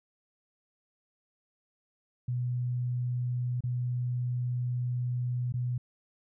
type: tone with dropouts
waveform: sine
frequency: 123.47 Hz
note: B2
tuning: in tune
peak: -28 dBFS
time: 2.28-5.78 s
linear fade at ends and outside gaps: 5 ms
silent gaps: 3.607-3.637 / 5.524-5.539 s
effects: none